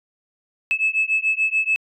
sine beating tone pair, 2600 / 2606.9 Hz, E7 / E7, -24 / -20 cents, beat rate 6.9 Hz, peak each -20 dBFS, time 0.71-1.76 s, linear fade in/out 0 ms, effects tanh soft clip ceiling -11 dBFS

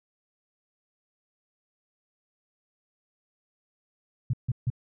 sine tone bursts, 123.47 Hz, B2, in tune, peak -22 dBFS, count 3, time 4.3-4.702 s, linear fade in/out 5 ms, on 34 ms, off 150 ms, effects none

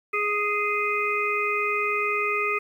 harmonic tone, 415.3 Hz, G#4, in tune, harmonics 1 / 3 / 5 / 6, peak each -29 / -27 / -29 / -27 dBFS, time 0.13-2.59 s, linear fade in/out 10 ms, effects 9-bit

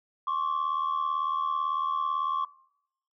sine tone pair together, 1066 / 1144 Hz, C6 / D6, +32 / -46 cents, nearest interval minor second, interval 122 cents, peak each -27 dBFS, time 0.27-2.45 s, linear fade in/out 5 ms, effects noise-tail reverb RT60 0.8 s tail -25 dB re dry + tanh soft clip ceiling -22 dBFS

